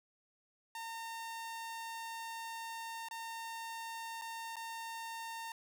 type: tone with dropouts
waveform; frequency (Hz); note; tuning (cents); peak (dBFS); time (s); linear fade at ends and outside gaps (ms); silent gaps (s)
sawtooth; 912; A#5; -38; -38; 0.75-5.52; 2; 3.086-3.11 / 4.214-4.219 / 4.558-4.566
effects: none